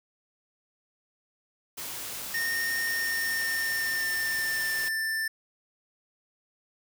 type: noise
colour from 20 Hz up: white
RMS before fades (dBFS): -37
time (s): 1.77-4.89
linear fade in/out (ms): 10
type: tone with pitch glide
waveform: square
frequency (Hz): 1836 to 1775.5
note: A#6 to A6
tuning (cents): -27 to +15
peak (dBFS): -28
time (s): 2.34-5.28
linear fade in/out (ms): 5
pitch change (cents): -58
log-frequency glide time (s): 2.81-4.97
effects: none